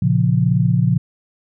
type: chord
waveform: sine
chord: Bb minor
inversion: none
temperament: equal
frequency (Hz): 116.54 / 138.59 / 174.61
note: Bb2 / Db3 / F3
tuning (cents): 0 / 0 / 0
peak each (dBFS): -17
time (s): 0.02-0.98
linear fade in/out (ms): 5
effects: none